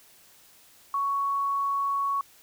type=tone; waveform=sine; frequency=1114 Hz; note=C#6; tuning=8 cents sharp; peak=-24 dBFS; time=0.94-2.21 s; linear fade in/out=2 ms; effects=white hiss -56 dBFS RMS until 2.42 s